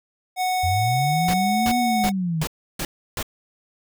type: tone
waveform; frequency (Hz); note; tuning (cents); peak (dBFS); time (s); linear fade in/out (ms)
square; 738; F#5; -5; -21; 0.36-2.12; 50
type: linear two-way sweep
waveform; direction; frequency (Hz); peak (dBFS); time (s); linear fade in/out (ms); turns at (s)
sine; up then down; 82.9 to 244.6 to 150.9; -21; 0.63-2.44; 10; 1.78
type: noise bursts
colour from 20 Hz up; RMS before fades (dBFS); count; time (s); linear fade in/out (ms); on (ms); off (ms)
pink; -27; 6; 1.28-3.228; 2; 58; 320
effects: none